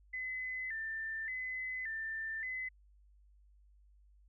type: tone with vibrato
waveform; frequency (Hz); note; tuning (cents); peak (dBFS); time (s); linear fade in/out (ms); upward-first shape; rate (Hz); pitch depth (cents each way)
sine; 1901; A#6; +33; -37; 0.13-2.69; 10; square; 0.87; 110
effects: added 50 Hz sine -61 dBFS peak until 4.28 s